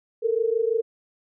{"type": "tone pair together", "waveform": "sine", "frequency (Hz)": [441.7, 467.7], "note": ["A4", "A#4"], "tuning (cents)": [7, 6], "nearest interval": "minor second", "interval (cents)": 99, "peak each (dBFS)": -23, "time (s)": [0.22, 0.82], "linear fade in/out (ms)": 20, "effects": []}